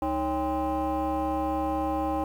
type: tone with frequency modulation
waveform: sine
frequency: 553 Hz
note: C#5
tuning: 4 cents flat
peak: -23 dBFS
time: 0.02-2.24 s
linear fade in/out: 2 ms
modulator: 242 Hz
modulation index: 1.7
effects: tanh soft clip ceiling -23 dBFS + 9-bit